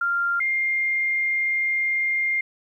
sine tone pair in turn, 1392 / 2113 Hz, F6 / C7, -6 / +16 cents, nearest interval perfect fifth, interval 722 cents, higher second, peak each -20 dBFS, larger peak neither, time 0.01-0.4 / 0.4-2.41 s, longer second, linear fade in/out 5 ms, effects 10-bit

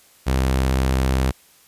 sawtooth tone with vibrato, 65.41 Hz, C2, in tune, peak -13 dBFS, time 0.26-1.32 s, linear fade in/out 20 ms, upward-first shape square, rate 18 Hz, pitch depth 16 cents each way, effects white hiss -53 dBFS RMS until 1.67 s + resampled to 32000 Hz

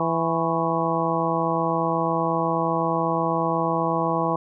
harmonic tone with a mistuned harmonic, 165.6 Hz, E3, 8 cents sharp, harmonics 1 / 2 / 3 / 4 / 5 / 6 / 7, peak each -28 / -28 / -28 / -28 / -28 / -28 / -28 dBFS, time 0-4.36 s, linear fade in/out 2 ms, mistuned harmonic 7, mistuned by -88 cents, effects none

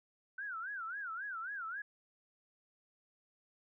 sine tone with vibrato, 1480 Hz, F#6, in tune, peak -39 dBFS, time 0.38-1.82 s, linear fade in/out 5 ms, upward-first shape sine, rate 3.7 Hz, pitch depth 220 cents each way, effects none

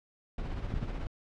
brown noise with tremolo, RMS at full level -33 dBFS, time 0.38-1.07 s, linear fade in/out 2 ms, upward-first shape triangle, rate 16 Hz, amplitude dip 55%
clicks, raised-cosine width 5 ms, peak -21 dBFS, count 2, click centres 0.74 / 0.829 s
effects low-pass 4000 Hz 12 dB/octave

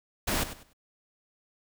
pink noise with echo, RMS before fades -28 dBFS, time 0.27-0.44 s, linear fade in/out 10 ms, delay 98 ms, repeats 3, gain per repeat -12 dB, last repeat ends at 0.734 s, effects none

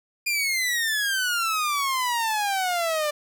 sawtooth exponential sweep, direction down, 2433 to 587.3 Hz, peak -19 dBFS, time 0.26-3.11 s, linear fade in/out 10 ms, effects none

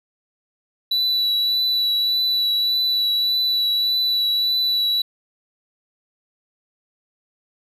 triangle tone with vibrato, 3951 Hz, B7, in tune, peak -16 dBFS, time 0.91-5.02 s, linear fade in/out 5 ms, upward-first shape triangle, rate 1.7 Hz, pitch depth 18 cents each way, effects none

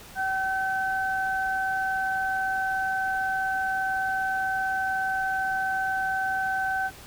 sine tone pair together, 764 / 1531.5 Hz, G5 / G6, -45 / -41 cents, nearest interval octave, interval 1204 cents, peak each -27 dBFS, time 0.15-6.91 s, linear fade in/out 50 ms, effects pink hiss -46 dBFS RMS until 7.06 s

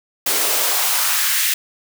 white noise with high-pass filter sweep, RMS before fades -18 dBFS, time 0.26-1.54 s, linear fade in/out 5 ms, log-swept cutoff 300 to 2200 Hz, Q 1.4, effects none

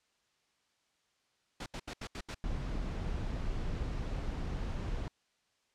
pink noise bursts, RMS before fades -41 dBFS, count 6, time 1.6-2.346 s, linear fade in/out 5 ms, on 61 ms, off 76 ms
brown noise, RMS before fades -36 dBFS, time 2.44-5.08 s, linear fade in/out 0 ms
effects white hiss -75 dBFS RMS until 5.74 s + low-pass 6000 Hz 12 dB/octave

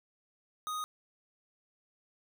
square tone, 1244.5 Hz, D#6, in tune, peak -35 dBFS, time 0.67-0.84 s, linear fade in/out 0 ms, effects 12-bit

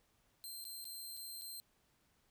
15% pulse tone with dropouts, 4152 Hz, C8, 14 cents flat, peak -39 dBFS, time 0.44-1.6 s, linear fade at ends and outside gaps 0 ms, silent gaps 0.642-0.651 / 0.843-0.853 / 1.168-1.173 / 1.413-1.419 s, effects pink hiss -75 dBFS RMS until 2.3 s

